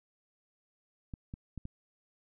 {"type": "clicks", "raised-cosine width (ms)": 5, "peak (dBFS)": -28, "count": 4, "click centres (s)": [1.138, 1.339, 1.577, 1.654], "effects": []}